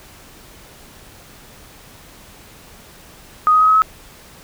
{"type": "tone with pitch steps", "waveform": "sine", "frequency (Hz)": [1244.5, 1255.3, 1266.3, 1277.3, 1288.4], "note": ["D#6", "D#6", "D#6", "D#6", "E6"], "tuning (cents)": [0, 15, 30, 45, -40], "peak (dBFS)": -9, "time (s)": [3.47, 3.82], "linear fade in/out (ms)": 0, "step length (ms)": 70, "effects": ["pink hiss -43 dBFS RMS until 4.43 s"]}